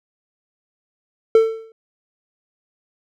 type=tone with exponential decay; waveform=triangle; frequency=447.2 Hz; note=A4; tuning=28 cents sharp; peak=-4 dBFS; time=1.35-1.72 s; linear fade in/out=2 ms; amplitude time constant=79 ms; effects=none